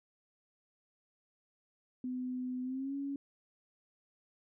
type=tone with pitch glide; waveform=sine; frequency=252.7 to 278.8 Hz; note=B3 to C#4; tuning=+40 to +10 cents; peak=-35 dBFS; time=2.04-3.16 s; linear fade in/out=2 ms; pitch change=+170 cents; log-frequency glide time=2.63-2.95 s; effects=none